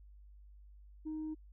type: tone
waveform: sine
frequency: 311.1 Hz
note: D#4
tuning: in tune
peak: -36 dBFS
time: 1.05-1.35 s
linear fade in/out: 20 ms
effects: tanh soft clip ceiling -35 dBFS + added 50 Hz sine -54 dBFS peak until 1.52 s